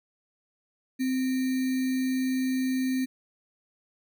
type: tone with sample-and-hold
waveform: sine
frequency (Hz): 259.2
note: C4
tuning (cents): -16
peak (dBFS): -24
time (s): 0.99-3.06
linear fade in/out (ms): 20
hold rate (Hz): 2100
effects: none